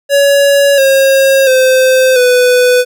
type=tone with pitch steps; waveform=square; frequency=563 / 540.1 / 518.1 / 497 Hz; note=C#5 / C#5 / C5 / B4; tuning=+27 / -45 / -17 / +11 cents; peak=-6 dBFS; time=0.09-2.85 s; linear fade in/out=50 ms; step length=690 ms; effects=none